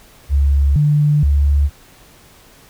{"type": "tone with pitch steps", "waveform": "sine", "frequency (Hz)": [70.2, 148.1, 71.5], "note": ["C#2", "D3", "D2"], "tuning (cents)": [22, 15, -46], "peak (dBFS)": -10, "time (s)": [0.29, 1.7], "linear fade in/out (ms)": 50, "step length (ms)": 470, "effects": ["pink hiss -46 dBFS RMS until 2.69 s"]}